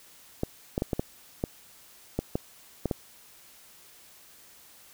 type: clicks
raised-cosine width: 2 ms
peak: -13 dBFS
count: 10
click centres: 0.434 / 0.779 / 0.821 / 0.932 / 0.995 / 1.439 / 2.19 / 2.355 / 2.857 / 2.912 s
effects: white hiss -54 dBFS RMS until 4.93 s